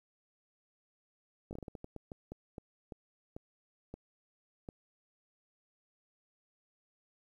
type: slowing click train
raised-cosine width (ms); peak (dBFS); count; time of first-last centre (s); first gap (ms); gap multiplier
2; -30; 16; 1.51-4.688; 19; 1.3
effects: 11-bit